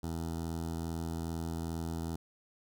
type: tone with notch filter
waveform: 15% pulse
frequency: 82.41 Hz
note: E2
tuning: in tune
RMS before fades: -37 dBFS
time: 0.03-2.16 s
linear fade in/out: 5 ms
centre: 2200 Hz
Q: 0.65
effects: none